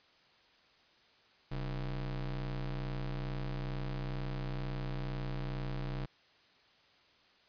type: ring-modulated tone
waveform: square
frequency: 82.41 Hz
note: E2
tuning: in tune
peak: -33 dBFS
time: 1.51-6.06 s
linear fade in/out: 10 ms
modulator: 51.3 Hz
effects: white hiss -65 dBFS RMS until 7.48 s + resampled to 11025 Hz